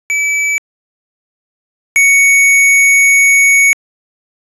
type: tone pair in turn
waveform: square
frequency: 2300 / 2228 Hz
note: D7 / C#7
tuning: -37 / +8 cents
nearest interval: minor second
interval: 55 cents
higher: first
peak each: -12 / -6 dBFS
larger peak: second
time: 0.1-0.58 / 1.96-3.73 s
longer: second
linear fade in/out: 0 ms
effects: resampled to 24000 Hz + 8-bit